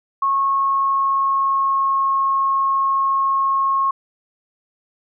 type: tone with pitch glide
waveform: sine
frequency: 1094 to 1086.4 Hz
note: C#6 to C#6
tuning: -23 to -35 cents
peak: -15 dBFS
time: 0.22-3.91 s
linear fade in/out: 5 ms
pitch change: -12 cents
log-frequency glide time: 0.44-2.1 s
effects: none